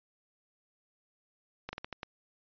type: slowing click train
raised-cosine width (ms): 0.3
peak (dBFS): -22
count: 6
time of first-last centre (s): 1.69-2.031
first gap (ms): 40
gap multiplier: 1.27
effects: resampled to 11025 Hz